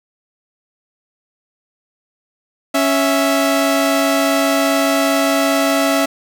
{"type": "tone pair together", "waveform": "sawtooth", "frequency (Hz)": [277.2, 659.3], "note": ["C#4", "E5"], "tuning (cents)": [0, 0], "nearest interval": "octave + minor third", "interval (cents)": 1500, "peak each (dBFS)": -12, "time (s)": [2.74, 6.06], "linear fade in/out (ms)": 10, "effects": []}